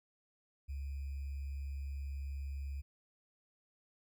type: tone with sample-and-hold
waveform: sine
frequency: 69.3 Hz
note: C#2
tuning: in tune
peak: -38 dBFS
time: 0.68-2.82 s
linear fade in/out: 20 ms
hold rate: 2450 Hz
effects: none